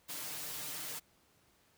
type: noise with comb filter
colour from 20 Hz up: white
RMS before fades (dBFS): -42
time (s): 0.08-1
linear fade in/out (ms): 20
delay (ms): 6.6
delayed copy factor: +0.9
effects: pink hiss -69 dBFS RMS until 1.77 s + high-pass 60 Hz 12 dB/octave